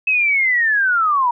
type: linear sweep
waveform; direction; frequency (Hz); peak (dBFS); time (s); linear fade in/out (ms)
sine; down; 2597 to 932.3; -13; 0.07-1.31; 5
effects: none

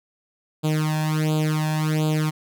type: tone with flanger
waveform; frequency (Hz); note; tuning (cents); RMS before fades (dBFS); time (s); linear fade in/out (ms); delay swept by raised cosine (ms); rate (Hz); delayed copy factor
sawtooth; 154.8; D#3; -9; -22; 0.63-2.31; 20; 0.26 to 1.19; 1.4; +0.9
effects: none

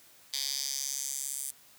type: tone with high-pass filter sweep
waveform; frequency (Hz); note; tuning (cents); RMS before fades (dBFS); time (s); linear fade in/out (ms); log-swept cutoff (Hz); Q
10% pulse; 137.4; C#3; -15; -35; 0.33-1.51; 5; 4300 to 8900; 2.7
effects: white hiss -58 dBFS RMS until 1.78 s + high-pass 60 Hz 12 dB/octave

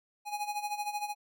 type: tone with tremolo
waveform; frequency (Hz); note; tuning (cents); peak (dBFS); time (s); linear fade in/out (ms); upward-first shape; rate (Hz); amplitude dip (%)
square; 830.6; G#5; 0; -31; 0.25-1.15; 50; sine; 13; 75
effects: none

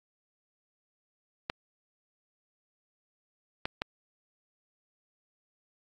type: clicks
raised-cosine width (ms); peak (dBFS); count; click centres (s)
0.3; -14; 3; 1.499 / 3.655 / 3.819
effects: AAC 64 kbps

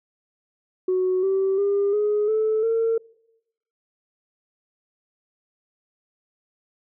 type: tone with pitch steps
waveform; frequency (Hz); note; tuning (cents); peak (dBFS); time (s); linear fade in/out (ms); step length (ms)
sine; 370 / 385.5 / 401.6 / 418.4 / 436 / 454.2; F#4 / G4 / G4 / G#4 / A4 / A#4; 0 / -29 / +42 / +13 / -16 / -45; -17; 0.88-2.98; 5; 350
effects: noise-tail reverb RT60 0.9 s tail -25 dB re dry + tanh soft clip ceiling -15 dBFS

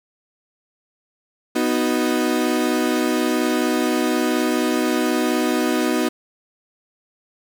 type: chord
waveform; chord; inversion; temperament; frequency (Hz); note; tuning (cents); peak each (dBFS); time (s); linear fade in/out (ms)
35% pulse; B major; none; equal; 246.9 / 311.1 / 370; B3 / D#4 / F#4; 0 / 0 / 0; -20 / -20 / -22; 1.55-6.09; 10
effects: none

